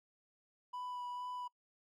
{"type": "tone with vibrato", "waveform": "triangle", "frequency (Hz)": 987.8, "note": "B5", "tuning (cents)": 0, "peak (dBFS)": -39, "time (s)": [0.73, 1.48], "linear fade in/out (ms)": 10, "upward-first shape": "sine", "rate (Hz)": 2.2, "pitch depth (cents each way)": 12, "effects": ["noise-tail reverb RT60 0.1 s tail -25 dB re dry"]}